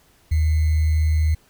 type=tone with sample-and-hold; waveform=sine; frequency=78 Hz; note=D#2; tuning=5 cents sharp; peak=-15 dBFS; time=0.31-1.35 s; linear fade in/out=10 ms; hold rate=2100 Hz; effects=pink hiss -57 dBFS RMS until 1.49 s